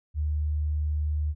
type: tone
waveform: sine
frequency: 75.4 Hz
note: D2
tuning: 46 cents sharp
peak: -24 dBFS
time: 0.14-1.35 s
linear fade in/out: 50 ms
effects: none